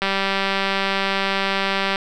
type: click train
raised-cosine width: 0.3 ms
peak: -5 dBFS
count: 379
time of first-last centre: 0.02-1.958 s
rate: 195 Hz
effects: none